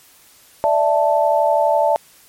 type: chord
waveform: sine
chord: D suspended second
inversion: none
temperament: equal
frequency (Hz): 587.3 / 659.3 / 880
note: D5 / E5 / A5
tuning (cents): 0 / 0 / 0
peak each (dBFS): -17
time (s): 0.64-1.96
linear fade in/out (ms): 0
effects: white hiss -49 dBFS RMS until 2.28 s + MP3 64 kbps